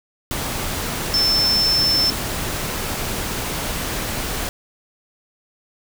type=tone in noise; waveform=sine; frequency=5310 Hz; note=E8; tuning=12 cents sharp; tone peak=-15 dBFS; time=1.14-2.1 s; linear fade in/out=0 ms; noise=pink; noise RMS=-25 dBFS; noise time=0.31-4.49 s; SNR=+7 dB; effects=none